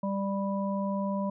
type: harmonic tone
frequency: 197.1 Hz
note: G3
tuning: 10 cents sharp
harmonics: 1 / 3 / 5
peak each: -29 / -34 / -36 dBFS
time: 0.03-1.3 s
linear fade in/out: 5 ms
effects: none